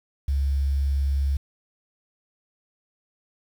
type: tone with quantisation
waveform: sine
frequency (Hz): 69.3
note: C#2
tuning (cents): 0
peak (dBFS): -20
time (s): 0.28-1.37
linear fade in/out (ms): 5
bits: 8
effects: none